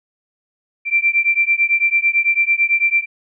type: beating tone pair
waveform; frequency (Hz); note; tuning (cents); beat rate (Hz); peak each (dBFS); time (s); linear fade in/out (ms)
sine; 2349 / 2358; D7 / D7; 0 / +6; 9; -16; 0.85-3.06; 50
effects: none